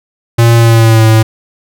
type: tone with pitch glide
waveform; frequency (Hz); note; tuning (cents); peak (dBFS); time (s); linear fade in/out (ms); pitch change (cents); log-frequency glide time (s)
square; 116.54 to 110.83; A#2 to A2; 0 to +13; -4; 0.38-1.23; 10; -87; 0.56-1.06
effects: none